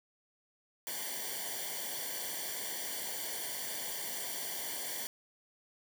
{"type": "noise with comb filter", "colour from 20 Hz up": "white", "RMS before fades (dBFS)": -39, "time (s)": [0.87, 5.07], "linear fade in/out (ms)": 0, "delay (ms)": 0.77, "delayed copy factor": -0.9, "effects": []}